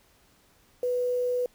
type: tone with quantisation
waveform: sine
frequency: 494.2 Hz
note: B4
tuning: 1 cent sharp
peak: -24 dBFS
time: 0.83-1.46 s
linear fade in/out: 2 ms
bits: 8
effects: pink hiss -62 dBFS RMS until 1.54 s